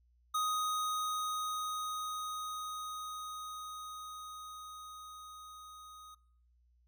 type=tone with level ramp; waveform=square; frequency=1249 Hz; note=D#6; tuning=6 cents sharp; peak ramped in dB=-31 to -51 dBFS; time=0.34-6.15 s; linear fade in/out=10 ms; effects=noise-tail reverb RT60 0.7 s tail -24 dB re dry + added 60 Hz sine -66 dBFS peak until 6.87 s